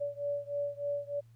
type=beating tone pair; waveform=sine; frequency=573 / 576.3 Hz; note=D5 / D5; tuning=-43 / -33 cents; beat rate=3.3 Hz; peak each=-35 / -36 dBFS; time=0-1.21 s; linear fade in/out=20 ms; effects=added 115 Hz sine -55 dBFS peak until 1.35 s + pink hiss -74 dBFS RMS until 1.35 s